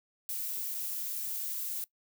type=noise with dropouts; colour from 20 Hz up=violet; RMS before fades=-36 dBFS; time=0.29-1.84 s; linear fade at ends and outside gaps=0 ms; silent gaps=0.743-0.748 s; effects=noise-tail reverb RT60 0.1 s tail -20 dB re dry